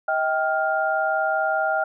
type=tone cluster; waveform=sine; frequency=636 / 781 / 1405 Hz; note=D#5 / G5 / F6; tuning=+38 / -7 / +10 cents; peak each=-24 dBFS; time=0.08-1.84 s; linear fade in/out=5 ms; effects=none